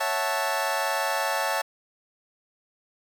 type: chord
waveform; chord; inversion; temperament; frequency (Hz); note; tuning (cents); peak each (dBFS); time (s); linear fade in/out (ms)
25% pulse; F# minor seventh; second; equal; 554.4 / 659.3 / 740 / 880; C#5 / E5 / F#5 / A5; 0 / 0 / 0 / 0; -27 / -27 / -29 / -24; 0-1.62; 10
effects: none